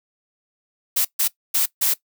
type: noise bursts at uneven times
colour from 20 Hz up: blue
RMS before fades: -19 dBFS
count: 4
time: 0.96-1.05 / 1.19-1.28 / 1.54-1.66 / 1.81-1.94 s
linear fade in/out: 10 ms
effects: noise-tail reverb RT60 0.1 s tail -19 dB re dry